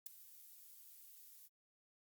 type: noise with ADSR envelope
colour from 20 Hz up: violet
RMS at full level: -42 dBFS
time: 0.06-1.49 s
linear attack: 5 ms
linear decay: 8 ms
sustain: -17 dB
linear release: 40 ms
effects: Opus 48 kbps